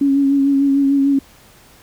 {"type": "tone with vibrato", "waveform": "sine", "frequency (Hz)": 277.2, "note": "C#4", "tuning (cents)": 0, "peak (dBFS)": -11, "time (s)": [0.01, 1.19], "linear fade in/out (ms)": 5, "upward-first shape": "sine", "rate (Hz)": 6.7, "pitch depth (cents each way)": 27, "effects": ["pink hiss -47 dBFS RMS until 1.82 s"]}